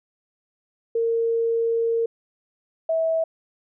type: tone pair in turn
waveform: sine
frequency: 459.5 / 649.8 Hz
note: A#4 / E5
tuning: -25 / -25 cents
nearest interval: tritone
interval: 600 cents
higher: second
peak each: -19 dBFS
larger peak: neither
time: 0.95-2.06 / 2.89-3.24 s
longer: first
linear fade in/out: 5 ms
effects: none